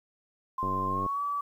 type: tone with pitch glide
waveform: sine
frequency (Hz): 1047 to 1148.4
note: C6 to D6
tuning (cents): +1 to -39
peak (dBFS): -28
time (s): 0.58-1.41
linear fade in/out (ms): 5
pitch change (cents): +160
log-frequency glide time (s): 0.87-1.22
type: click train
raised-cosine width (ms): 2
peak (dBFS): -23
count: 42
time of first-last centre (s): 0.63-1.062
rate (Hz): 94.8
effects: 10-bit